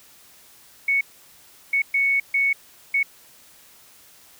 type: tone bursts at uneven times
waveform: sine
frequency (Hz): 2217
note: C#7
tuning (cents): 0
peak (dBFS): -17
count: 5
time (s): 0.88-1.01 / 1.73-1.82 / 1.94-2.2 / 2.34-2.53 / 2.94-3.03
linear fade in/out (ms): 5
effects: white hiss -51 dBFS RMS until 4.39 s

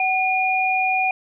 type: tone pair together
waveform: sine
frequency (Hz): 753 / 2430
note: F#5 / D#7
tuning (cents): +30 / -42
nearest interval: octave + minor sixth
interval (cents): 2028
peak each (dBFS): -20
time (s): 0-1.11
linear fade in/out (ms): 2
effects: none

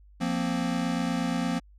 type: chord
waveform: square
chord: F suspended fourth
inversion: none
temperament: equal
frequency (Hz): 174.61 / 233.1 / 261.6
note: F3 / Bb3 / C4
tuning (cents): 0 / 0 / 0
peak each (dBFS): -31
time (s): 0.2-1.6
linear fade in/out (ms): 20
effects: added 50 Hz sine -51 dBFS peak until 1.78 s + low-pass 8000 Hz 12 dB/octave

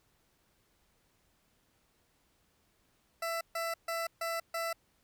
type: tone bursts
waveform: 20% pulse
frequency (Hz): 666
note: E5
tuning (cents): +18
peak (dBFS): -28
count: 5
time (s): 3.22-4.73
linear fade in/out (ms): 5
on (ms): 190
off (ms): 140
effects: pink hiss -72 dBFS RMS until 5.03 s

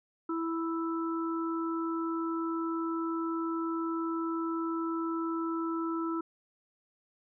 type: harmonic tone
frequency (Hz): 329.6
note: E4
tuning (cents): 0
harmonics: 1 / 3 / 4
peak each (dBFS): -31 / -42 / -37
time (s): 0.29-6.21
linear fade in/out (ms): 5
effects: none

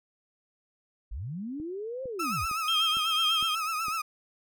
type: linear two-way sweep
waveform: sine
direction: up then down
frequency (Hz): 39.9 to 539 to 39.9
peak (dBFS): -33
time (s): 1.11-2.46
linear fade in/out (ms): 10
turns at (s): 2.04
type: click train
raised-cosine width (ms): 3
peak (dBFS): -32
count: 6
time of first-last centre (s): 1.6-3.883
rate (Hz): 2.19
type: tone with vibrato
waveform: 35% pulse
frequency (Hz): 1286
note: E6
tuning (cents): -43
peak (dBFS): -27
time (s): 2.19-4.02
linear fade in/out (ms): 10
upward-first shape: triangle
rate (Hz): 8.1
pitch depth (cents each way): 89
type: tone with tremolo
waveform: sine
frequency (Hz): 3199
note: G7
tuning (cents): +34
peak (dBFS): -23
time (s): 2.68-3.55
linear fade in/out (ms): 2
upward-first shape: triangle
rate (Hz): 2.1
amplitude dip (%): 50
effects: none

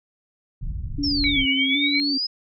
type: low-pass noise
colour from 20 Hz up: pink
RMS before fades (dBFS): -29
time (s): 0.61-1.46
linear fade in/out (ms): 10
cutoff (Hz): 130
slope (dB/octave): 24
type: tone with vibrato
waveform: sine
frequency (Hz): 277.2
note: C#4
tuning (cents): 0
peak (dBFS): -23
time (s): 0.98-2.18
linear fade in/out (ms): 10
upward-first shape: square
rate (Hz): 1.3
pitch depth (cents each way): 52
type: exponential two-way sweep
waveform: sine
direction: down then up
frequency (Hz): 5570 to 2856 to 5110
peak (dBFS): -22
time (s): 1.03-2.27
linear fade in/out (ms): 10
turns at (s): 1.48
type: tone with tremolo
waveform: sine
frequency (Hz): 2261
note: C#7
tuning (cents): +34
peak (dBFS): -19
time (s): 1.24-2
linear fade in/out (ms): 0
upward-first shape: sine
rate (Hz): 8.6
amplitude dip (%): 70
effects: none

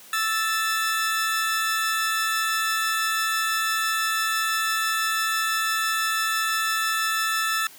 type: tone pair together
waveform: sawtooth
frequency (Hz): 1318.5 / 1760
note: E6 / A6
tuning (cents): 0 / 0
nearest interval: perfect fourth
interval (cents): 500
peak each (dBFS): -21 / -22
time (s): 0.13-7.67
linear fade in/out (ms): 2
effects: white hiss -47 dBFS RMS until 7.78 s + high-pass 150 Hz 12 dB/octave

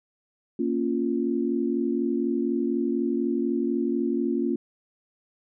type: chord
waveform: sine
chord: Bb minor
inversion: none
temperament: equal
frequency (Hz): 233.1 / 277.2 / 349.2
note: Bb3 / Db4 / F4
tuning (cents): 0 / 0 / 0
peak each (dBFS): -27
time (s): 0.59-4.56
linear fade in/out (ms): 5
effects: none

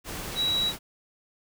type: tone in noise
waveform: sine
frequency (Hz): 3886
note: B7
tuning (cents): -29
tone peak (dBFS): -23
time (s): 0.35-0.73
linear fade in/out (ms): 50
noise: pink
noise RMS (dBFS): -36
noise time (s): 0.04-0.79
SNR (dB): +10
effects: none

